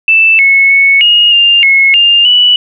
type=tone with pitch steps; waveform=sine; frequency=2647 / 2195 / 2209 / 2867 / 2801 / 2178 / 2806 / 2955 Hz; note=E7 / C#7 / C#7 / F7 / F7 / C#7 / F7 / F#7; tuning=+7 / -18 / -7 / +45 / +4 / -31 / +8 / -3 cents; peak=-3 dBFS; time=0.08-2.56 s; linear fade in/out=2 ms; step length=310 ms; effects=none